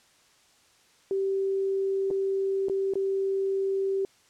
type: tone with dropouts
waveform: sine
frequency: 388.4 Hz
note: G4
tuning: 16 cents flat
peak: -24 dBFS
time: 1.11-4.05 s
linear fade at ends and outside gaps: 1 ms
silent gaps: 2.104-2.11 / 2.685-2.697 / 2.937-2.955 s
effects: white hiss -61 dBFS RMS until 4.29 s + low-pass 8000 Hz 12 dB/octave